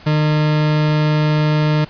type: tone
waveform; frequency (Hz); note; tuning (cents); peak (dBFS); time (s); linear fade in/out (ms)
40% pulse; 152.2; D#3; -38; -12; 0.06-1.85; 10
effects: pink hiss -41 dBFS RMS until 1.89 s + resampled to 11025 Hz